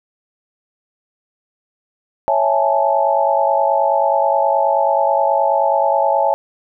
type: chord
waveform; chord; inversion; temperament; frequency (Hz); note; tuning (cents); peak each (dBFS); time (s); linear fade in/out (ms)
sine; A major seventh; first; equal; 554.4 / 659.3 / 830.6 / 880; C#5 / E5 / G#5 / A5; 0 / 0 / 0 / 0; -18; 2.28-6.34; 0
effects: none